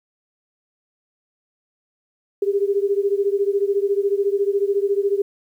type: beating tone pair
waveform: sine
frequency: 395.7 / 409.7 Hz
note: G4 / G#4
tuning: +16 / -24 cents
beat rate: 14 Hz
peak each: -19 / -21 dBFS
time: 2.42-5.22 s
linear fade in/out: 5 ms
effects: 9-bit